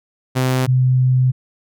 sawtooth / sine tone pair in turn, 129 / 128.11 Hz, C3 / C3, -24 / -36 cents, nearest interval unison, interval 12 cents, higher first, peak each -11 dBFS, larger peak neither, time 0.35-0.67 / 0.67-1.32 s, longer second, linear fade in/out 20 ms, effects none

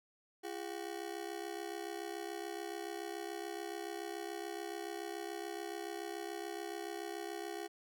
30% pulse ring-modulated tone, 375 Hz, F#4, 23 cents sharp, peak -35 dBFS, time 0.43-7.68 s, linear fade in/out 20 ms, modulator 33.5 Hz, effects none

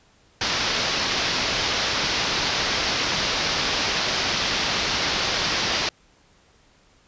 white low-pass noise, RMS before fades -24 dBFS, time 0.41-5.89 s, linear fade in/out 2 ms, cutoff 5600 Hz, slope 48 dB/octave, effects pink hiss -58 dBFS RMS until 7.07 s + resampled to 16000 Hz

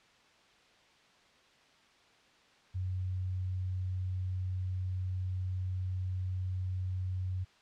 sine tone, 92.5 Hz, F#2, in tune, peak -32 dBFS, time 2.74-7.45 s, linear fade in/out 20 ms, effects white hiss -63 dBFS RMS until 7.61 s + low-pass 4000 Hz 12 dB/octave

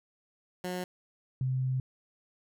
15% pulse / sine tone pair in turn, 181.1 / 129.83 Hz, F#3 / C3, -37 / -13 cents, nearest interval tritone, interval 576 cents, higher first, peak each -27 dBFS, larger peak neither, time 0.64-0.84 / 1.41-1.8 s, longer second, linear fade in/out 2 ms, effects none

